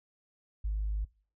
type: tone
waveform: sine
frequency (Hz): 51.91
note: G#1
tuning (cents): 0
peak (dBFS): -28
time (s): 0.64-1.05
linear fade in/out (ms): 10
effects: noise-tail reverb RT60 0.5 s tail -26 dB re dry + tanh soft clip ceiling -25 dBFS